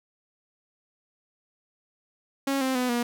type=tone with pitch steps; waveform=sawtooth; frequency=274.2 / 262.1 / 250.6 / 239.5 Hz; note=C#4 / C4 / B3 / A#3; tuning=-19 / +3 / +25 / +47 cents; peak=-20 dBFS; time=2.47-3.03 s; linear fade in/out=5 ms; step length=140 ms; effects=none